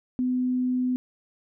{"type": "tone", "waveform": "sine", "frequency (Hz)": 252.2, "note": "B3", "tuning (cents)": 36, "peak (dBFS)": -22, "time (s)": [0.19, 0.96], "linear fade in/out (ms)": 0, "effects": []}